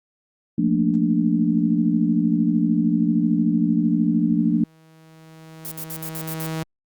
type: chord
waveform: sine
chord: Bb major seventh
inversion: second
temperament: equal with one note detuned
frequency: 174.61 / 220 / 233.1 / 294.5 Hz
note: F3 / A3 / Bb3 / D4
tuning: 0 / 0 / 0 / +5 cents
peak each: -22 dBFS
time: 0.58-4.64 s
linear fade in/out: 5 ms
type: tone with exponential growth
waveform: sawtooth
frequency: 160 Hz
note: D#3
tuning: 49 cents sharp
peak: -20 dBFS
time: 3.87-6.63 s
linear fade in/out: 2 ms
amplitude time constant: 600 ms
type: noise bursts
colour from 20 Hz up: violet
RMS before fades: -31 dBFS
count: 7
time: 5.65-6.465 s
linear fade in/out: 0 ms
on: 65 ms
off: 60 ms
effects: Opus 48 kbps